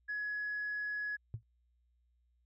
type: tone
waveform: sine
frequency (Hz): 1684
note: G#6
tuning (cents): +24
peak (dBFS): -34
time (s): 0.08-1.17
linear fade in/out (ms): 20
type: tone with exponential decay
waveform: sine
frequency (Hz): 112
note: A2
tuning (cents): +31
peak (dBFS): -32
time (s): 1.34-1.43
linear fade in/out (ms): 0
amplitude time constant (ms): 18
effects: tanh soft clip ceiling -31 dBFS + added 60 Hz sine -70 dBFS peak until 2.45 s